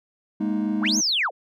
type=chord; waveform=triangle; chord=Ab suspended second; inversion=none; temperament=just; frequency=207.7 / 233.6 / 311.5 Hz; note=Ab3 / Bb3 / Eb4; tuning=0 / +4 / +2 cents; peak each=-22 / -26 / -24 dBFS; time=0.4-1.01 s; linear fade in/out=10 ms
type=linear two-way sweep; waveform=sine; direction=up then down; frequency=392 to 6600 to 392 Hz; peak=-19 dBFS; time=0.81-1.31 s; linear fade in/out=50 ms; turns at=0.98 s
effects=tanh soft clip ceiling -13 dBFS